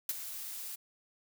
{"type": "noise with ADSR envelope", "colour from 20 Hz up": "blue", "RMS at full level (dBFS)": -30, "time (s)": [0.09, 0.76], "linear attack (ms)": 3, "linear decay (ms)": 29, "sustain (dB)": -12, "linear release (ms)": 14, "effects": []}